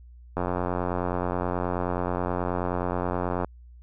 click train, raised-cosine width 1 ms, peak -13 dBFS, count 276, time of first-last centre 0.37-3.446 s, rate 89.4 Hz, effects added 60 Hz sine -45 dBFS peak until 3.82 s

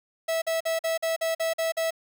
45% pulse tone bursts, 653 Hz, E5, 17 cents flat, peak -24 dBFS, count 9, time 0.28-1.908 s, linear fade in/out 10 ms, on 140 ms, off 46 ms, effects 9-bit

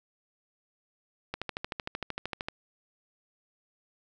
click train, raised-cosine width 0.3 ms, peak -17 dBFS, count 16, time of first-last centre 1.34-2.485 s, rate 13.1 Hz, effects none

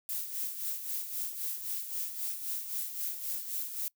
violet noise with tremolo, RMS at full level -34 dBFS, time 0.09-3.88 s, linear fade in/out 0 ms, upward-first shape sine, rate 3.8 Hz, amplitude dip 60%, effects noise-tail reverb RT60 0.1 s tail -23 dB re dry

